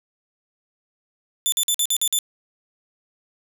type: tone bursts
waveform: 15% pulse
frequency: 3520 Hz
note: A7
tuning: in tune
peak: -11 dBFS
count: 7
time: 1.46-2.188 s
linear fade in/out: 0 ms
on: 62 ms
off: 49 ms
effects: 8-bit